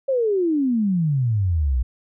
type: exponential sweep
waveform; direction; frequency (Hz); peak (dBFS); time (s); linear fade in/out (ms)
sine; down; 554.4 to 58; -17; 0.08-1.83; 10
effects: none